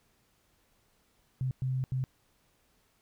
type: tone bursts at uneven times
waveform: sine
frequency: 130 Hz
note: C3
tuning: 11 cents flat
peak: -28 dBFS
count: 3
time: 1.41-1.51 / 1.62-1.84 / 1.92-2.04 s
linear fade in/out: 0 ms
effects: pink hiss -70 dBFS RMS until 3.01 s